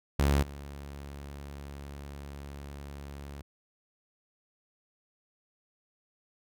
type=tone with level steps; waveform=sawtooth; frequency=70.7 Hz; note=C#2; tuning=35 cents sharp; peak=-19 / -37 dBFS; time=0.19-3.42 s; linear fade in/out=5 ms; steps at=0.42 s; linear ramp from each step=10 ms; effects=none